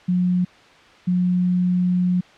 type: tone pair in turn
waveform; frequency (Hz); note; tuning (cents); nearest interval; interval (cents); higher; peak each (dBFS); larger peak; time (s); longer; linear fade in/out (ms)
sine; 180 / 180; F#3 / F#3; -47 / -47; unison; 0; neither; -16; neither; 0.08-0.45 / 1.07-2.21; second; 10
effects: white hiss -48 dBFS RMS until 2.37 s + low-pass 3000 Hz 12 dB/octave